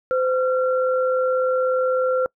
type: tone pair together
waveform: sine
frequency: 513 / 1369.5 Hz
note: C5 / F6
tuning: -34 / -34 cents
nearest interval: octave + perfect fourth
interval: 1700 cents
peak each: -18 / -25 dBFS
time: 0.11-2.26 s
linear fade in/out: 0 ms
effects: noise-tail reverb RT60 0.1 s tail -26 dB re dry